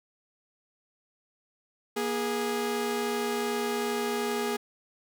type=tone pair together; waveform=sawtooth; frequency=238.3 / 414 Hz; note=A#3 / G#4; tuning=+38 / -5 cents; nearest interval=minor seventh; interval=957 cents; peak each=-29 / -25 dBFS; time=1.96-4.57 s; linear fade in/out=10 ms; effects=none